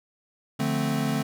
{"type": "chord", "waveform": "square", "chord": "D minor seventh", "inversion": "none", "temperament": "equal with one note detuned", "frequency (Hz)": [146.83, 174.61, 220, 260.7], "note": ["D3", "F3", "A3", "C4"], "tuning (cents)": [0, 0, 0, -6], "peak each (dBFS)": [-29, -35, -29, -30], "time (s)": [0.59, 1.23], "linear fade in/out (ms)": 10, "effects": []}